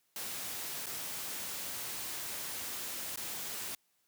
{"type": "noise with dropouts", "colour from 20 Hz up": "white", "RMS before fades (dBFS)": -40, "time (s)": [0.16, 3.75], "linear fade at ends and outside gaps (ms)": 2, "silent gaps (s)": [[0.86, 0.866], [3.16, 3.173]], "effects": ["white hiss -75 dBFS RMS until 4.07 s", "high-pass 80 Hz 12 dB/octave"]}